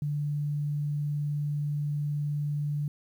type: tone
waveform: sine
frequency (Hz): 146.83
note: D3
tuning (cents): 0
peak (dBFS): -27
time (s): 0.02-2.88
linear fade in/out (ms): 2
effects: 10-bit